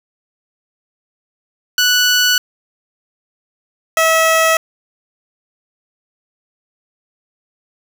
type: tone pair in turn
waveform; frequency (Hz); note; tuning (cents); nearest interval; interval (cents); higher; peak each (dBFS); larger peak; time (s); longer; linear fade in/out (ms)
15% pulse; 1480 / 647.2; F#6 / E5; 0 / -32; octave + major second; 1432; first; -4; neither; 1.78-2.38 / 3.97-4.57; neither; 2
effects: none